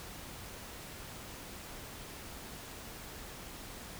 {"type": "silence", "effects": ["pink hiss -47 dBFS RMS until 3.99 s"]}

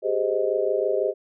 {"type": "chord", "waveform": "sine", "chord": "Ab major seventh", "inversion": "third", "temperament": "just", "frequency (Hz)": [389.3, 415.3, 519.1, 623], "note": ["G4", "Ab4", "C5", "Eb5"], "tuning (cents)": [-12, 0, -14, 2], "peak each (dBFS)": -26, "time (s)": [0.02, 1.14], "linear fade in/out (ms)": 50, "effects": []}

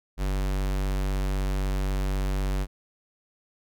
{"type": "tone", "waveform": "square", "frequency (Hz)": 48.07, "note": "G1", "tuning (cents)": -33, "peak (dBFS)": -25, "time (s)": [0.17, 2.67], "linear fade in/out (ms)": 50, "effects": []}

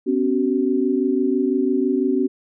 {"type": "tone cluster", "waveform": "sine", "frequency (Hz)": [253.2, 279.2, 377.1], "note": ["B3", "C#4", "F#4"], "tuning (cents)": [43, 13, 33], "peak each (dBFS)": -21, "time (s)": [0.06, 2.28], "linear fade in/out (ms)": 20, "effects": []}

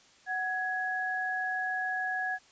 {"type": "tone pair together", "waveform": "sine", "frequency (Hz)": [744.3, 1671], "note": ["F#5", "G#6"], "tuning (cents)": [10, 10], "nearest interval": "octave + major second", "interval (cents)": 1400, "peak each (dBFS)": [-34, -31], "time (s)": [0.26, 2.39], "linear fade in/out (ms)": 50, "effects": ["white hiss -60 dBFS RMS until 2.51 s", "resampled to 16000 Hz"]}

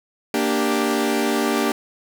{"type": "chord", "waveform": "sawtooth", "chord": "G minor", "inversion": "first", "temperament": "equal", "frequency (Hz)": [233.1, 293.7, 392], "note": ["Bb3", "D4", "G4"], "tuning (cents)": [0, 0, 0], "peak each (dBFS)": -19, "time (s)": [0.34, 1.72], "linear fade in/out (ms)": 2, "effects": []}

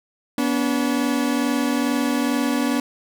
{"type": "tone pair together", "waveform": "40% pulse", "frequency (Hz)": [243.3, 285.6], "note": ["B3", "D4"], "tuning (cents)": [-26, -48], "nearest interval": "minor third", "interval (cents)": 278, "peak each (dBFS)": -21, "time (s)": [0.38, 2.8], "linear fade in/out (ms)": 2, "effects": []}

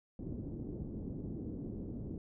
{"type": "low-pass noise", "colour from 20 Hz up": "white", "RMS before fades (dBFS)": -42, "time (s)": [0.19, 2.18], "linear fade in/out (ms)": 2, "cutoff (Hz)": 330, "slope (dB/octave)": 24, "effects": []}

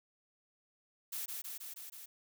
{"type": "noise with echo", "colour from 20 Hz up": "blue", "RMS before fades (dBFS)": -40, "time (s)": [1.12, 1.26], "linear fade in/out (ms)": 10, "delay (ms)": 160, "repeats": 5, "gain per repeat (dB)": -2, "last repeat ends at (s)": 2.06, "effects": []}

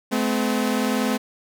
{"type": "tone pair together", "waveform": "sawtooth", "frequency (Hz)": [215, 255.7], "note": ["A3", "C4"], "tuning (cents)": [-40, -40], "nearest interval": "minor third", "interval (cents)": 300, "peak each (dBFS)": -19, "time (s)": [0.11, 1.18], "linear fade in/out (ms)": 20, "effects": []}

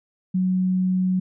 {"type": "tone", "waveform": "sine", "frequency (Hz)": 185, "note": "F#3", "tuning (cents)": 0, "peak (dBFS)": -18, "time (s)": [0.34, 1.2], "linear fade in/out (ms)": 10, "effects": []}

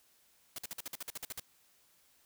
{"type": "noise bursts", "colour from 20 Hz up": "white", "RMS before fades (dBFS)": -41, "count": 12, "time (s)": [0.56, 1.398], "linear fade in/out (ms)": 2, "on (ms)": 24, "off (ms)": 50, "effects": ["white hiss -68 dBFS RMS until 2.25 s"]}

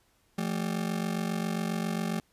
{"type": "ring-modulated tone", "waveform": "40% pulse", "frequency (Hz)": 196, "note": "G3", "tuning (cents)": 0, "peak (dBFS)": -25, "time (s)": [0.38, 2.2], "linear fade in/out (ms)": 2, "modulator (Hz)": 23.7, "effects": ["pink hiss -68 dBFS RMS until 2.32 s", "resampled to 32000 Hz"]}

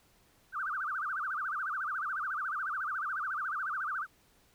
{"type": "tone with vibrato", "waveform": "sine", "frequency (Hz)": 1351, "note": "E6", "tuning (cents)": 42, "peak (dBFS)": -32, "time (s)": [0.52, 4.07], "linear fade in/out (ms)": 50, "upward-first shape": "sine", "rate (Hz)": 14, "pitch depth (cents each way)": 260, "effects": ["pink hiss -66 dBFS RMS until 4.54 s"]}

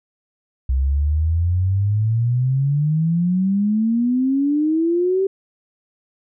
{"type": "exponential sweep", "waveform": "sine", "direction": "up", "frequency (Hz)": [63.8, 391.7], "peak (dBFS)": -15, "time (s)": [0.69, 5.27], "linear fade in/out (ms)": 5, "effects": []}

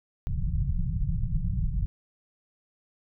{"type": "low-pass noise", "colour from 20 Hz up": "pink", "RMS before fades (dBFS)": -27, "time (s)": [0.27, 1.86], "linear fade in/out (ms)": 0, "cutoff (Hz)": 180, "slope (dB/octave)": 96, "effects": []}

